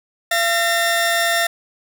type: tone pair together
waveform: sawtooth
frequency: 682 / 1820.7 Hz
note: F5 / A#6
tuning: -41 / -41 cents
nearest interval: octave + perfect fourth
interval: 1700 cents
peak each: -15 dBFS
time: 0.31-1.47 s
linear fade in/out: 5 ms
effects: none